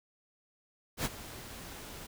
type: noise with ADSR envelope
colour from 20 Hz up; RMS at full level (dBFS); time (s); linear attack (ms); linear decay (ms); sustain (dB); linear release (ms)
pink; -31; 0.97-2.07; 79; 32; -15; 12
effects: none